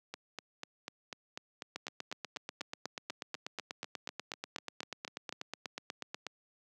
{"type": "two click trains", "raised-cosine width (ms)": 0.2, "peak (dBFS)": [-21, -23], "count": [38, 22], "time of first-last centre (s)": [[1.76, 6.267], [0.14, 5.325]], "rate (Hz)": [8.21, 4.05], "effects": ["high-pass 200 Hz 12 dB/octave"]}